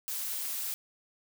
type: noise with amplitude modulation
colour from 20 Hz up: blue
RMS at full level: -34 dBFS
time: 0.08-0.74 s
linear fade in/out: 0 ms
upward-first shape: sine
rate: 241 Hz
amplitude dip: 25%
effects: none